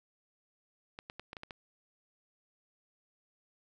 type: clicks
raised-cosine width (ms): 0.3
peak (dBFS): -27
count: 7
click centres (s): 0.989 / 1.099 / 1.196 / 1.331 / 1.368 / 1.434 / 1.508
effects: none